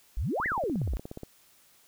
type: exponential two-way sweep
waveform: sine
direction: up then down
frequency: 42.33 to 2107 to 42.33 Hz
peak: -27 dBFS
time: 0.17-0.97 s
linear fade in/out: 0 ms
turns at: 0.46 s
type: click train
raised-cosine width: 2 ms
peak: -25 dBFS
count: 15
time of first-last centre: 0.4-1.233 s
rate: 16.8 Hz
effects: white hiss -61 dBFS RMS until 1.87 s